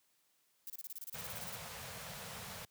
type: noise bursts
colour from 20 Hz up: violet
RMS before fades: -45 dBFS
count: 16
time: 0.67-1.555 s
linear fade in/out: 2 ms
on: 30 ms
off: 27 ms
type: band-stop noise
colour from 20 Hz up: pink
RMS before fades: -46 dBFS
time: 1.14-2.65 s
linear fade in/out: 2 ms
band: 210 to 450 Hz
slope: 48 dB/octave
effects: white hiss -75 dBFS RMS until 2.7 s + high-pass 100 Hz 12 dB/octave